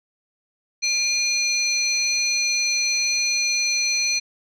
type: tone cluster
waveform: sine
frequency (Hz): 2403 / 4198 / 6020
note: D7 / C8 / F#8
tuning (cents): +39 / +5 / +29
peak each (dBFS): -23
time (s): 0.82-4.2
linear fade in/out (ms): 20
effects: tanh soft clip ceiling -11 dBFS